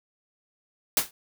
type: noise with exponential decay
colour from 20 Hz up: white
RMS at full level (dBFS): -17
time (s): 0.97-1.11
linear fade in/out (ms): 2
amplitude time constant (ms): 29
effects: none